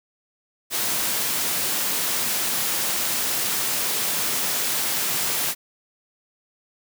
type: high-pass noise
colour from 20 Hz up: white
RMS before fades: -24 dBFS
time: 0.7-5.55 s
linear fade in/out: 50 ms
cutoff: 110 Hz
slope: 48 dB/octave
effects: none